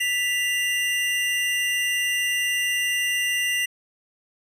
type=tone pair together; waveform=square; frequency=1975.5 / 2791 Hz; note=B6 / F7; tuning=0 / -2 cents; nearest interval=tritone; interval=598 cents; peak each=-25 dBFS; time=0-3.66 s; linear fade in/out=10 ms; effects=resampled to 32000 Hz